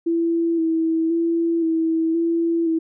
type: tone with vibrato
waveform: sine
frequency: 329.6 Hz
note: E4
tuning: in tune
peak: -17 dBFS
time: 0.06-2.79 s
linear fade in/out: 10 ms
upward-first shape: square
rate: 0.96 Hz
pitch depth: 25 cents each way
effects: none